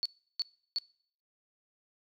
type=tone bursts; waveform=sine; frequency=4447 Hz; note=C#8; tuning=5 cents sharp; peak=-28 dBFS; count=3; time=0.03-0.785 s; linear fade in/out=0 ms; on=25 ms; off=340 ms; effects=noise-tail reverb RT60 0.6 s tail -24 dB re dry